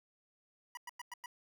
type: tone bursts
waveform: 25% pulse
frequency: 973 Hz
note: B5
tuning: 26 cents flat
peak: -39 dBFS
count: 5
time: 0.75-1.26 s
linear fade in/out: 2 ms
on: 22 ms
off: 100 ms
effects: none